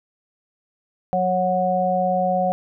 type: harmonic tone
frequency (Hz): 183.4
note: F#3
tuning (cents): -15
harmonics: 1 / 3 / 4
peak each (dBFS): -25 / -22 / -20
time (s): 1.13-2.52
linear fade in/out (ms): 0
effects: none